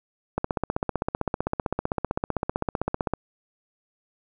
click train, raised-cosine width 1 ms, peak -10 dBFS, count 44, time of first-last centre 0.38-3.136 s, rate 15.6 Hz, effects none

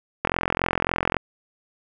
click train, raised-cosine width 0.5 ms, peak -5 dBFS, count 41, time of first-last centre 0.25-1.167 s, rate 43.6 Hz, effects none

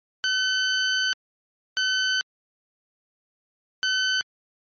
20% pulse tone bursts at uneven times, 1519 Hz, F#6, 45 cents sharp, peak -16 dBFS, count 3, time 0.24-1.13 / 1.77-2.21 / 3.83-4.21 s, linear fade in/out 0 ms, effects low-pass 10000 Hz 12 dB/octave + MP3 32 kbps

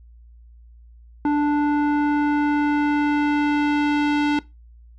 square tone with low-pass filter sweep, 293.7 Hz, D4, in tune, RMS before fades -19 dBFS, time 1.25-4.39 s, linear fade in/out 2 ms, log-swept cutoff 1100 to 3300 Hz, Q 1.1, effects noise-tail reverb RT60 0.2 s tail -19 dB re dry + added 58 Hz sine -44 dBFS peak until 4.98 s

